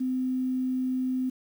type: tone with quantisation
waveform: sine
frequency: 256.7 Hz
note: C4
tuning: 33 cents flat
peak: -25 dBFS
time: 0-1.3 s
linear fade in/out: 10 ms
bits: 9
effects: none